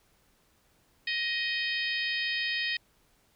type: harmonic tone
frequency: 626 Hz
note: D#5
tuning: 10 cents sharp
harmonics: 3 / 4 / 5 / 6 / 7 / 8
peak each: -32 / -34 / -36 / -38 / -39 / -40 dBFS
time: 1.07-2.77 s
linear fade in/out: 5 ms
effects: pink hiss -67 dBFS RMS until 3.35 s